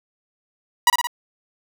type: tone with echo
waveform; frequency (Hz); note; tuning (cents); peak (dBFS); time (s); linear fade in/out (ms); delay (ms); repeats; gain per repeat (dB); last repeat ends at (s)
sawtooth; 968; B5; -35; -7; 0.87-0.9; 2; 57; 3; -4; 1.071
effects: 8-bit